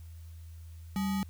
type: tone with sample-and-hold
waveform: sine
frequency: 194.6 Hz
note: G3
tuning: 12 cents flat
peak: -28 dBFS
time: 0.96-1.23 s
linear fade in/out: 0 ms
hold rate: 1050 Hz
effects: added 82 Hz sine -44 dBFS peak until 1.29 s + white hiss -64 dBFS RMS until 1.29 s